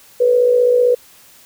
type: tone with amplitude modulation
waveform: sine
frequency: 491 Hz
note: B4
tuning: 10 cents flat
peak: -7 dBFS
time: 0.2-0.95 s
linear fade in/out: 10 ms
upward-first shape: sine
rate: 55.6 Hz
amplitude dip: 55%
effects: white hiss -46 dBFS RMS until 1.45 s